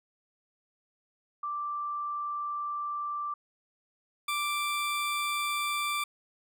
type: tone pair in turn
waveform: sine / 20% pulse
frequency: 1174.7 / 1174.7 Hz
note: D6 / D6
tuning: 0 / 0 cents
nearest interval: unison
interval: 0 cents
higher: neither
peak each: -31 / -24 dBFS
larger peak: second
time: 1.43-3.34 / 4.28-6.04 s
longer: first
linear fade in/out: 5 ms
effects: none